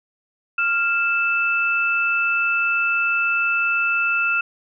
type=tone pair together; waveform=sine; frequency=1393 / 2637 Hz; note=F6 / E7; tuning=-5 / 0 cents; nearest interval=major seventh; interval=1105 cents; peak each=-20 dBFS; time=0.58-4.41 s; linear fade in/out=5 ms; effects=none